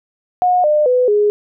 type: tone with pitch steps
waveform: sine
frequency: 724 / 601.8 / 500.3 / 415.8 Hz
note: F#5 / D5 / B4 / G#4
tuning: -38 / +42 / +22 / +2 cents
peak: -10 dBFS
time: 0.42-1.3 s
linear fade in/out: 0 ms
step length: 220 ms
effects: none